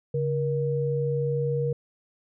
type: tone pair together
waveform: sine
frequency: 141 / 474.3 Hz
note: C#3 / A#4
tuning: +30 / +30 cents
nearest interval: octave + major sixth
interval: 2100 cents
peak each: -26 dBFS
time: 0.14-1.73 s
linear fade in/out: 5 ms
effects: none